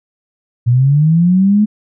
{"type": "linear sweep", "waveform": "sine", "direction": "up", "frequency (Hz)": [116.54, 215], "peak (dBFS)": -7, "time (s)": [0.66, 1.66], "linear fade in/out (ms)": 20, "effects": []}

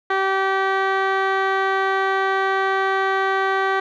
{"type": "tone with low-pass filter", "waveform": "15% pulse", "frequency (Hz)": 385.8, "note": "G4", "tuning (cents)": -28, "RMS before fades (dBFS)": -20, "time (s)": [0.1, 3.8], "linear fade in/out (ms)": 5, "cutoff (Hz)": 2200, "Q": 1.8, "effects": []}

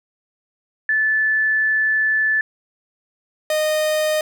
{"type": "tone pair in turn", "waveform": ["sine", "45% pulse"], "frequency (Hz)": [1744, 616.6], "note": ["A6", "D#5"], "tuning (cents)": [-16, -16], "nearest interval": "octave + tritone", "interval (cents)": 1800, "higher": "first", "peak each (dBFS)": [-15, -17], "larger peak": "first", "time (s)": [[0.89, 2.41], [3.5, 4.21]], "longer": "first", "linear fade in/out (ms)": 2, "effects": []}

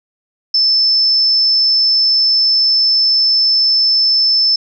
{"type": "tone", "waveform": "sine", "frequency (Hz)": 5274, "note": "E8", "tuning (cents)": 0, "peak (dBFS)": -9, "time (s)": [0.54, 4.56], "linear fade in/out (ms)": 5, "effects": []}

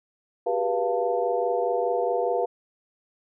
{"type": "tone cluster", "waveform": "sine", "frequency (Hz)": [379, 403.8, 486.3, 694, 890], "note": ["F#4", "G#4", "B4", "F5", "A5"], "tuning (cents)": [42, -49, -27, -11, 20], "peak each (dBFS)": [-32, -30, -25, -27, -34], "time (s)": [0.46, 2.46], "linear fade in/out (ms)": 10, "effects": []}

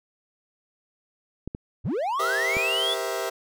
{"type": "clicks", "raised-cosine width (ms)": 3, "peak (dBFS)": -19, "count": 3, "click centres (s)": [1.476, 1.549, 2.568]}
{"type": "linear sweep", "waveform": "triangle", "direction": "up", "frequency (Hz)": [61.74, 3520], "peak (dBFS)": -22, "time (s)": [1.84, 2.95], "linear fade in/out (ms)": 20}
{"type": "chord", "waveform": "sawtooth", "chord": "C dominant seventh", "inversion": "second", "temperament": "just", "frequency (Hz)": [392.4, 470.9, 523.3, 654.1], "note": ["G4", "Bb4", "C5", "E5"], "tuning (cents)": [2, 18, 0, -14], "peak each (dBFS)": [-28, -29, -30, -27], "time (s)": [2.19, 3.3], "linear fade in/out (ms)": 10}
{"effects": []}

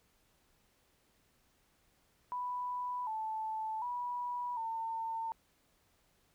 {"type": "tone with pitch steps", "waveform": "sine", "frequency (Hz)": [989, 876, 976, 903], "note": ["B5", "A5", "B5", "A5"], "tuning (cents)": [2, -8, -21, 45], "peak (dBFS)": -35, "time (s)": [2.32, 5.32], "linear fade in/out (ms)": 0, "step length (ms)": 750, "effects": ["pink hiss -72 dBFS RMS until 6.34 s"]}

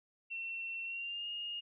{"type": "tone with pitch glide", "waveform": "sine", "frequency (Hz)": [2708, 2846], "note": ["E7", "F7"], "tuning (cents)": [46, 32], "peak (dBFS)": -38, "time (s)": [0.3, 1.61], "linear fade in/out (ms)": 20, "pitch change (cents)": 86, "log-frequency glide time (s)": [0.84, 1.27], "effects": []}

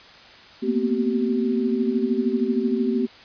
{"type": "tone cluster", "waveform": "sine", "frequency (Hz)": [227.3, 240, 253.3, 384.3], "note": ["A#3", "B3", "B3", "G4"], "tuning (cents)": [-43, -49, 44, -34], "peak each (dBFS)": -25, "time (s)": [0.62, 3.07], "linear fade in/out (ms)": 20, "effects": ["white hiss -46 dBFS RMS until 3.24 s", "resampled to 11025 Hz"]}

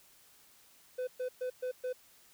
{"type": "tone bursts", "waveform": "triangle", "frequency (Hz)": 505, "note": "B4", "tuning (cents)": 39, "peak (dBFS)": -31, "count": 5, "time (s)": [0.98, 1.93], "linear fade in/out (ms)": 10, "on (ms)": 94, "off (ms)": 120, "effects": ["white hiss -62 dBFS RMS until 2.33 s"]}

